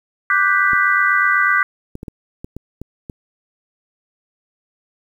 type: chord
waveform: sine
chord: G major seventh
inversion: second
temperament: equal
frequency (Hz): 1174.7 / 1480 / 1568 / 1975.5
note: D6 / F#6 / G6 / B6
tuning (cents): 0 / 0 / 0 / 0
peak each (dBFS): -18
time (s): 0.3-1.63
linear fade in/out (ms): 2
type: clicks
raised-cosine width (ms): 3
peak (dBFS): -17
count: 8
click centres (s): 0.733 / 1.954 / 2.031 / 2.082 / 2.445 / 2.566 / 2.816 / 3.098
effects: 8-bit